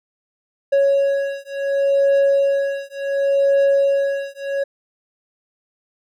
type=beating tone pair; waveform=triangle; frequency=554.4 / 555.09 Hz; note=C#5 / C#5; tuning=0 / +2 cents; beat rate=0.69 Hz; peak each=-16 dBFS; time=0.72-4.64 s; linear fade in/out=10 ms; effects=none